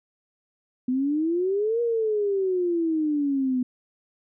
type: exponential two-way sweep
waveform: sine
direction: up then down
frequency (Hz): 248.3 to 477.2 to 248.3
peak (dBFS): -21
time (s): 0.88-3.63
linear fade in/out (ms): 5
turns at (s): 1.81
effects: none